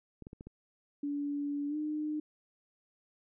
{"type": "clicks", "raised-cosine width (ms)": 3, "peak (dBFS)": -33, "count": 5, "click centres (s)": [0.223, 0.269, 0.331, 0.409, 0.47]}
{"type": "tone with pitch glide", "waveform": "sine", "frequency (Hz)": [287.5, 303.5], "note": ["D4", "D#4"], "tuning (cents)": [-37, -43], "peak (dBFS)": -32, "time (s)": [1.03, 2.2], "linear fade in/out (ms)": 5, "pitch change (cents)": 94, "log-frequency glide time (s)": [1.68, 1.76]}
{"effects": []}